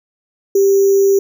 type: tone with sample-and-hold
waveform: sine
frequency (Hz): 392.6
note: G4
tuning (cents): +3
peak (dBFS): -8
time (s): 0.55-1.19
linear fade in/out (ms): 5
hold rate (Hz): 6300
effects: none